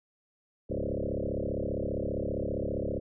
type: tone with frequency modulation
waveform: sine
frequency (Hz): 302.7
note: D#4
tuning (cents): -48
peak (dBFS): -29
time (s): 0.69-3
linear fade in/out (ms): 20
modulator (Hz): 35.1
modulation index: 7.8
effects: none

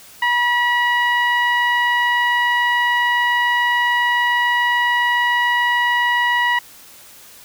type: tone with low-pass filter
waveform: sawtooth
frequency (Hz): 967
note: B5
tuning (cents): -37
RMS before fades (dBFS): -17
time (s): 0.22-6.59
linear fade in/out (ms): 5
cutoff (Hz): 2300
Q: 4.5
effects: white hiss -43 dBFS RMS until 7.44 s

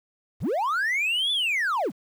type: linear two-way sweep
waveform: triangle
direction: up then down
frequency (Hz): 39.3 to 3520 to 119.5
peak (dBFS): -20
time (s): 0.4-1.92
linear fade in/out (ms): 50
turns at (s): 1.32
effects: tanh soft clip ceiling -16 dBFS + 9-bit

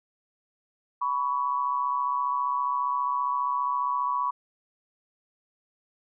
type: tone pair together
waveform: sine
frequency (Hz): 988.1 / 1123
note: B5 / C#6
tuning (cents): +1 / +22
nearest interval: major second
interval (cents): 221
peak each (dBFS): -27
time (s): 1.01-4.31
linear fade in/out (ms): 10
effects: none

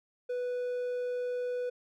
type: tone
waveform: triangle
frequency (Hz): 493.9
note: B4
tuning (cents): 0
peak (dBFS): -29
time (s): 0.29-1.7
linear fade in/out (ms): 10
effects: none

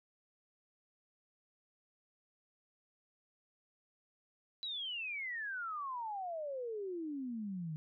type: exponential sweep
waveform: sine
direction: down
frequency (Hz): 3982 to 150.1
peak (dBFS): -38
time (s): 4.63-7.76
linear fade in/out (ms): 0
effects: none

